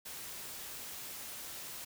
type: noise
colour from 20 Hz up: white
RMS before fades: -45 dBFS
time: 0.05-1.85 s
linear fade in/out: 10 ms
effects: none